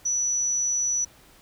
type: tone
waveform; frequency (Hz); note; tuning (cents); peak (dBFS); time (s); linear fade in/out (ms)
sine; 5920; F#8; 0; -22; 0.05-1.05; 10
effects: pink hiss -54 dBFS RMS until 1.41 s